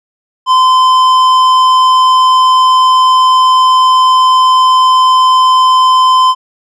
sine tone with tanh clipping, 1028 Hz, C6, 31 cents flat, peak -6 dBFS, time 0.46-6.35 s, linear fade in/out 50 ms, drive 11 dB, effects none

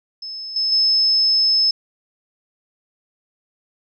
sine tone with level steps, 5220 Hz, E8, 18 cents flat, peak -28 / -17 / -13 dBFS, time 0.22-1.71 s, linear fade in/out 5 ms, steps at 0.56 / 0.72 s, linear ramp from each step 2 ms, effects none

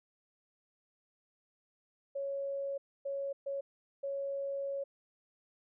sine tone bursts at uneven times, 554.4 Hz, C#5, in tune, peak -34 dBFS, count 4, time 2.15-2.78 / 3.05-3.33 / 3.46-3.61 / 4.03-4.84 s, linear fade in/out 10 ms, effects none

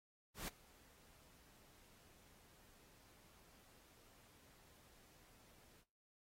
pink noise with ADSR envelope, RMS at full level -44 dBFS, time 0.34-5.85 s, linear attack 140 ms, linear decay 6 ms, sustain -24 dB, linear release 56 ms, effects noise-tail reverb RT60 0.4 s tail -22 dB re dry + AAC 48 kbps

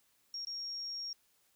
sine tone with dropouts, 5570 Hz, F8, 5 cents flat, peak -38 dBFS, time 0.34-1.13 s, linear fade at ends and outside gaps 2 ms, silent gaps 0.45-0.47 s, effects white hiss -72 dBFS RMS until 1.55 s

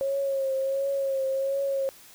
sine tone with vibrato, 543 Hz, C#5, 36 cents flat, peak -24 dBFS, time 0.01-1.89 s, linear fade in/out 0 ms, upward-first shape triangle, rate 1.4 Hz, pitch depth 39 cents each way, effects white hiss -51 dBFS RMS until 2.14 s

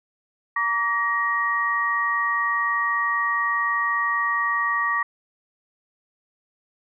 sine tone cluster, 932 / 1151 / 1885 Hz, A#5 / D6 / A#6, -1 / -35 / +19 cents, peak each -32 / -23 / -23 dBFS, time 0.56-5.03 s, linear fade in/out 5 ms, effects none

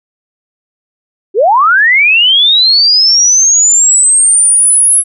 sine linear sweep, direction up, 350 to 10930 Hz, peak -4 dBFS, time 1.34-5.04 s, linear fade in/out 50 ms, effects none

